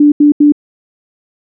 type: tone bursts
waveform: sine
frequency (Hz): 293.7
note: D4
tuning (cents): 0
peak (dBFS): -3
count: 3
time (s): 0-0.522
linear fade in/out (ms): 5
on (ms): 120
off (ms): 81
effects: none